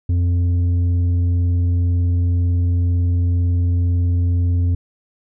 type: tone with tanh clipping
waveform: triangle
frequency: 87.8 Hz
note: F2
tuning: 10 cents sharp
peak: -15 dBFS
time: 0.09-4.75 s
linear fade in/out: 5 ms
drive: 10 dB
effects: none